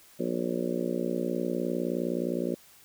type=harmonic tone with a mistuned harmonic; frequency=59.6 Hz; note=A#1; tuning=39 cents sharp; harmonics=3 / 4 / 5 / 6 / 7 / 8 / 9 / 10; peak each=-35 / -33 / -37 / -33 / -38 / -37 / -37 / -41 dBFS; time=0.19-2.55 s; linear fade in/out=10 ms; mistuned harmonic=10; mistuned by=-48 cents; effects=white hiss -56 dBFS RMS until 2.84 s